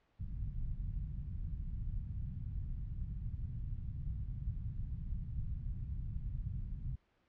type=low-pass noise; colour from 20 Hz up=pink; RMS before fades=-40 dBFS; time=0.19-6.96 s; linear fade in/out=10 ms; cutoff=140 Hz; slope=24 dB/octave; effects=pink hiss -75 dBFS RMS until 7.28 s + low-pass 3000 Hz 12 dB/octave